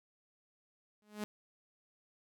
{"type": "tone with exponential growth", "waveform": "sawtooth", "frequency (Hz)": 210, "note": "G#3", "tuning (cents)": 19, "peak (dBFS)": -30, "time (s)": [1.02, 1.24], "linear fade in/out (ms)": 0, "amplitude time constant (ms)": 46, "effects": []}